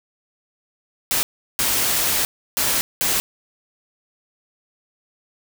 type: noise bursts at uneven times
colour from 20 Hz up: white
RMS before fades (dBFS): -20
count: 4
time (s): 1.11-1.23 / 1.59-2.25 / 2.57-2.81 / 3.01-3.2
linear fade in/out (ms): 0
effects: none